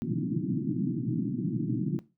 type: band-pass noise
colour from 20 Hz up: pink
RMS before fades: -30 dBFS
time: 0.02-1.99 s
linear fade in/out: 0 ms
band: 120 to 340 Hz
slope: 96 dB/octave
effects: noise-tail reverb RT60 0.3 s tail -19 dB re dry